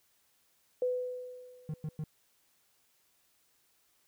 sine tone with exponential decay, 500 Hz, B4, 21 cents sharp, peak -26 dBFS, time 0.82-1.97 s, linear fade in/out 2 ms, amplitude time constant 250 ms
triangle tone bursts, 154.4 Hz, D#3, 13 cents flat, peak -32 dBFS, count 3, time 1.69-2.04 s, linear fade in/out 2 ms, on 50 ms, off 100 ms
effects white hiss -71 dBFS RMS until 4.07 s

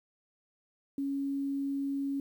sine tone with quantisation, 277.2 Hz, C#4, in tune, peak -30 dBFS, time 0.98-2.2 s, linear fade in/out 2 ms, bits 10, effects none

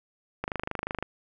click train, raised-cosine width 0.5 ms, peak -15 dBFS, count 16, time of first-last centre 0.44-1.026 s, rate 25.6 Hz, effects none

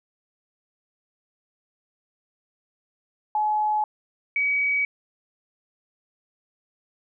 sine tone pair in turn, 850 / 2269 Hz, G#5 / C#7, +40 / +40 cents, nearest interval octave + perfect fourth, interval 1700 cents, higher second, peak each -20 dBFS, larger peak neither, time 3.35-3.84 / 4.36-4.85 s, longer neither, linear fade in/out 2 ms, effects none

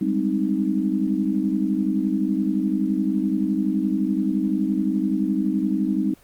sine chord, Ab major seventh, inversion third, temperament equal, 196 / 207.7 / 261.6 / 311.1 Hz, G3 / Ab3 / C4 / Eb4, 0 / 0 / 0 / 0 cents, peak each -24 / -27 / -25 / -24 dBFS, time 0.01-6.14 s, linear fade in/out 5 ms, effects pink hiss -54 dBFS RMS until 6.23 s + Opus 24 kbps

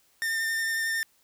45% pulse tone with vibrato, 1807 Hz, A6, 46 cents sharp, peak -26 dBFS, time 0.22-1.03 s, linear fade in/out 0 ms, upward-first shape triangle, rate 11 Hz, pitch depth 17 cents each way, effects white hiss -65 dBFS RMS until 1.23 s

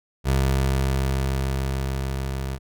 25% pulse tone with level ramp, 66.8 Hz, C2, 36 cents sharp, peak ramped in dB -14 to -23 dBFS, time 0.24-2.59 s, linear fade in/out 50 ms, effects none

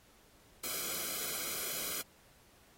white noise with comb filter, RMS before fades -38 dBFS, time 0.63-2.02 s, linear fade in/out 10 ms, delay 1.1 ms, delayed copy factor -0.95, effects pink hiss -64 dBFS RMS until 2.77 s + AAC 48 kbps

